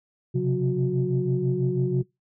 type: tone cluster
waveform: sine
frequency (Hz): 129.3 / 135.4 / 182.1 / 364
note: C3 / C#3 / F#3 / F#4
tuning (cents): -20 / -40 / -27 / -28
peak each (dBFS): -28 / -24 / -28 / -26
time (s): 0.34-2.03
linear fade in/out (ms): 20
effects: noise-tail reverb RT60 0.2 s tail -24 dB re dry + tanh soft clip ceiling -12 dBFS